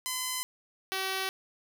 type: tone pair in turn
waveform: 5% pulse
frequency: 1019 / 381.7 Hz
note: C6 / G4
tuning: -46 / -46 cents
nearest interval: octave + perfect fourth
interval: 1700 cents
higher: first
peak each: -19 dBFS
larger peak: neither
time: 0.06-0.43 / 0.92-1.29 s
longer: neither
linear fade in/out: 0 ms
effects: none